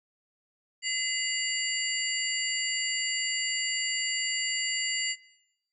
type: tone cluster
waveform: sine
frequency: 2039 / 2862 / 4652 / 7200 Hz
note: C7 / F7 / D8 / A8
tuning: -45 / +42 / -17 / +39 cents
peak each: -32 / -34 / -33 / -34 dBFS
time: 0.82-5.16 s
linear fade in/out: 50 ms
effects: noise-tail reverb RT60 0.9 s tail -22 dB re dry